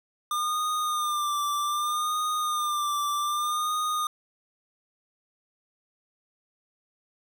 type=tone with vibrato; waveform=square; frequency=1203 Hz; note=D6; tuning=41 cents sharp; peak=-26 dBFS; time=0.31-4.07 s; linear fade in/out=2 ms; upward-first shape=sine; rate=0.64 Hz; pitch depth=47 cents each way; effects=none